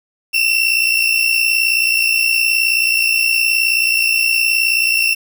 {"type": "tone pair together", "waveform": "35% pulse", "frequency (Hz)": [2669, 2728], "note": ["E7", "F7"], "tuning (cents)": [21, -41], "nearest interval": "unison", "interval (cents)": 38, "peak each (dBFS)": -14, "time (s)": [0.33, 5.15], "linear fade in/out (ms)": 20, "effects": ["7-bit"]}